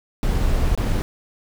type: noise with dropouts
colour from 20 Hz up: brown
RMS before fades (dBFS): -19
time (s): 0.23-1.02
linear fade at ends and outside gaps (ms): 0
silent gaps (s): 0.751-0.776
effects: none